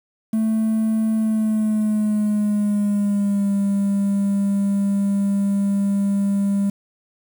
triangle tone with pitch glide, 220 to 199.42 Hz, A3 to G3, 0 to +30 cents, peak -14 dBFS, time 0.33-6.7 s, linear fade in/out 5 ms, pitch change -170 cents, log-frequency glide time 1.16-3.53 s, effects tanh soft clip ceiling -10 dBFS + 7-bit

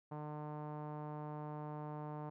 sawtooth tone with low-pass filter, 150 Hz, D3, 37 cents sharp, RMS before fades -45 dBFS, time 0.11-2.3 s, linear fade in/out 10 ms, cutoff 940 Hz, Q 2.6, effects none

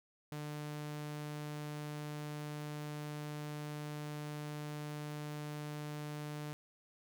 sawtooth tone, 149.2 Hz, D3, 28 cents sharp, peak -37 dBFS, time 0.32-6.53 s, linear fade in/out 0 ms, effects none

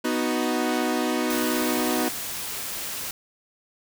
sawtooth chord, B major, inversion none, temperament equal, 246.9 / 311.1 / 370 Hz, B3 / D#4 / F#4, 0 / 0 / 0 cents, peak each -22 / -23 / -25 dBFS, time 0.04-2.09 s, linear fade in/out 10 ms
white noise, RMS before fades -32 dBFS, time 1.3-3.11 s, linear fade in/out 2 ms
effects none

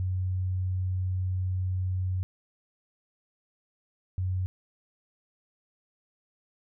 sine tone pair in turn, 92.5 / 92.5 Hz, F#2 / F#2, 0 / 0 cents, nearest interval unison, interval 0 cents, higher neither, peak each -26 dBFS, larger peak neither, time 0-2.23 / 4.18-4.46 s, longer first, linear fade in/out 0 ms, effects none

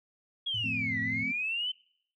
sine exponential two-way sweep, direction down then up, 3351 to 1909 to 3083 Hz, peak -29 dBFS, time 0.46-1.72 s, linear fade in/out 10 ms, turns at 1 s
sine tone with vibrato, 109.5 Hz, A2, 8 cents flat, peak -37 dBFS, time 0.54-1.24 s, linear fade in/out 5 ms, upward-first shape triangle, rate 18 Hz, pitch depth 190 cents each way
sine chord, F major, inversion none, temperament equal with one note detuned, 174.61 / 220 / 259.2 Hz, F3 / A3 / C4, 0 / 0 / -16 cents, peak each -41 / -39 / -37 dBFS, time 0.64-1.32 s, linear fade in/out 5 ms
effects noise-tail reverb RT60 0.7 s tail -26 dB re dry + tanh soft clip ceiling -20 dBFS

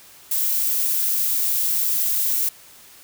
violet noise, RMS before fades -21 dBFS, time 0.31-2.49 s, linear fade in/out 5 ms, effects white hiss -47 dBFS RMS until 3.03 s

